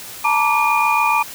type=tone cluster; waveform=sine; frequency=877 / 944 / 1167 / 2431 Hz; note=A5 / A#5 / D6 / D#7; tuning=-6 / +22 / -11 / -41 cents; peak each=-19 dBFS; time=0.24-1.23 s; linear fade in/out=10 ms; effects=white hiss -34 dBFS RMS until 1.34 s